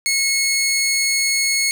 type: tone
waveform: 15% pulse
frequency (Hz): 2184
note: C#7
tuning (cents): -26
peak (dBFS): -10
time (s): 0.06-1.71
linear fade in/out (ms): 0
effects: 7-bit

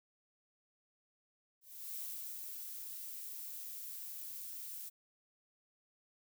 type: noise with ADSR envelope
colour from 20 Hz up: violet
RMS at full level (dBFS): -43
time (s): 1.61-4.9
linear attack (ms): 350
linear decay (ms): 410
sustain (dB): -3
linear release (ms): 21
effects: none

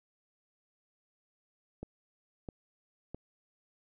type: click train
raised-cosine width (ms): 2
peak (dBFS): -27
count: 3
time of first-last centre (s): 1.83-3.146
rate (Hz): 1.52
effects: none

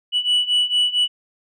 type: beating tone pair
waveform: sine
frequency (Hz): 2951 / 2955.4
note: F#7 / F#7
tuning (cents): -5 / -3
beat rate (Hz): 4.4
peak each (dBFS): -18 / -16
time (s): 0.12-1.08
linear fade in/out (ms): 50
effects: tanh soft clip ceiling -13 dBFS

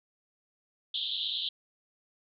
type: band-pass noise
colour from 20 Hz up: pink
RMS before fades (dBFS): -33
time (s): 0.94-1.49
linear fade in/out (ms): 5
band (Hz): 3100 to 4000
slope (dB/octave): 96
effects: MP3 96 kbps

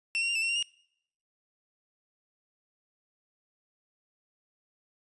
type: tone with pitch steps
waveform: 40% pulse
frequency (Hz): 2698 / 2745 / 2785 / 2644 / 2720 / 2768 / 2850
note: E7 / F7 / F7 / E7 / F7 / F7 / F7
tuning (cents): +40 / -31 / -5 / +5 / -46 / -16 / +34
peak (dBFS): -26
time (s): 0.15-0.626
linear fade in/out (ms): 0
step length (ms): 68
effects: noise-tail reverb RT60 0.7 s tail -24 dB re dry + resampled to 22050 Hz

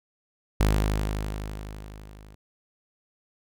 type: tone with level ramp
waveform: sawtooth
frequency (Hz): 51.91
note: G#1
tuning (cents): 0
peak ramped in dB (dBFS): -14 to -43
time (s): 0.6-2.35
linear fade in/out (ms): 5
effects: none

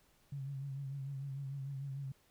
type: tone with vibrato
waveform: sine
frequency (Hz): 137.4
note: C#3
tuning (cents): -15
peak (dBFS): -39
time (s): 0.32-2.12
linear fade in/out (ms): 5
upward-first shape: triangle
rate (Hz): 6.7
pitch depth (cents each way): 62
effects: pink hiss -70 dBFS RMS until 2.3 s

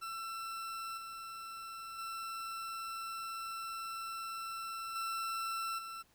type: tone with level steps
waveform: 40% pulse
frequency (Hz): 1341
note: E6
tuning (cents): +29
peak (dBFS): -39 / -43 / -39 / -35 / -42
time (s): 0.01-6.03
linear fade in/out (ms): 20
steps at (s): 0.97 / 1.98 / 4.95 / 5.78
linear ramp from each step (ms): 10
effects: pink hiss -69 dBFS RMS until 6.14 s

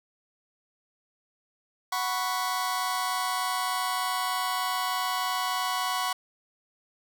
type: chord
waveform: sawtooth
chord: F# suspended fourth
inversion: none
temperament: just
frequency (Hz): 740 / 986.7 / 1110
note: F#5 / B5 / C#6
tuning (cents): 0 / -2 / +2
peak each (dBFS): -28 / -28 / -26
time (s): 1.92-6.13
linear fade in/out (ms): 5
effects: none

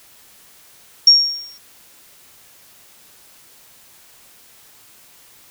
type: tone with exponential decay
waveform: sine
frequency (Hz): 5550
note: F8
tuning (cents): -12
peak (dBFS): -3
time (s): 1.07-1.58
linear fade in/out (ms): 5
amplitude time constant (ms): 110
effects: white hiss -48 dBFS RMS until 5.5 s

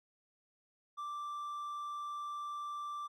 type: tone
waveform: triangle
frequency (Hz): 1174.7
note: D6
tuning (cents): 0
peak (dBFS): -37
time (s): 0.97-3.08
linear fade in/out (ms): 20
effects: none

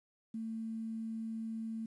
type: tone with quantisation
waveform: sine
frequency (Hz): 223.8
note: A3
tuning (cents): +30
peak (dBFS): -37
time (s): 0.34-1.86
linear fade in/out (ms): 5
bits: 11
effects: resampled to 24000 Hz

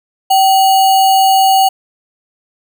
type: tone with sample-and-hold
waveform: sine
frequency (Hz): 770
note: G5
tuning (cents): -31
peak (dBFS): -6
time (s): 0.3-1.69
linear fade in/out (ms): 10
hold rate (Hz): 3675
effects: none

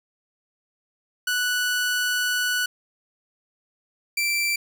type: tone pair in turn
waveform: sawtooth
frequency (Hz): 1480 / 2343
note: F#6 / D7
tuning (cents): 0 / -5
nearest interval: minor sixth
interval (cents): 795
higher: second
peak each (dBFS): -18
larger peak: neither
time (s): 1.27-2.66 / 4.17-4.56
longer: first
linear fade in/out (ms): 5
effects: none

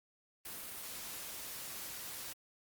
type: noise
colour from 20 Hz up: white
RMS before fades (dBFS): -45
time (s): 0.45-2.33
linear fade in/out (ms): 5
effects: Opus 32 kbps

